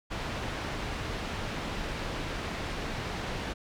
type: low-pass noise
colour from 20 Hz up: pink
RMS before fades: -35 dBFS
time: 0.1-3.54 s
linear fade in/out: 20 ms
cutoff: 3800 Hz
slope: 12 dB/octave
effects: none